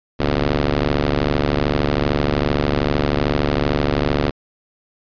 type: ring-modulated tone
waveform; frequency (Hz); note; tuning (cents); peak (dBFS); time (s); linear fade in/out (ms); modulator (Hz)
10% pulse; 73.1; D2; -7; -5; 0.19-4.31; 20; 194
effects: resampled to 11025 Hz